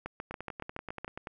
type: two click trains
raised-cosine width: 0.5 ms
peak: -22 / -24 dBFS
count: 8 / 11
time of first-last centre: 0.06-1.046 / 0.31-1.272 s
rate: 7.1 / 10.4 Hz
effects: none